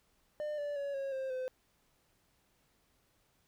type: tone with pitch steps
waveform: triangle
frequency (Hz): 600 / 581.6 / 563.7 / 546.4 / 529.6 / 513.4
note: D5 / D5 / C#5 / C#5 / C5 / C5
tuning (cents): +37 / -17 / +29 / -25 / +21 / -33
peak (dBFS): -33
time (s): 0.4-1.48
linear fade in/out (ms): 0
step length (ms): 180
effects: pink hiss -73 dBFS RMS until 3.47 s